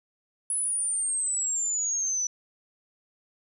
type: exponential sweep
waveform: sine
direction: down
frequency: 10310 to 5920 Hz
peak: -25 dBFS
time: 0.5-2.27 s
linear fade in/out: 2 ms
effects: none